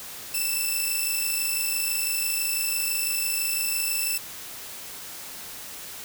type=tone pair together; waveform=5% pulse; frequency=2637 / 2663 Hz; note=E7 / E7; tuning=0 / +17 cents; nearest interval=unison; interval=17 cents; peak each=-18 dBFS; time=0.34-4.18 s; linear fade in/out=5 ms; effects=white hiss -39 dBFS RMS until 6.04 s